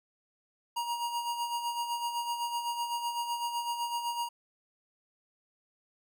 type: tone with tremolo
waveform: square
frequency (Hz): 947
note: A#5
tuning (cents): +27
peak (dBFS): -30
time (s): 0.76-4.29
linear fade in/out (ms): 10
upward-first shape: sine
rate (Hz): 7.9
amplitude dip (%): 55
effects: none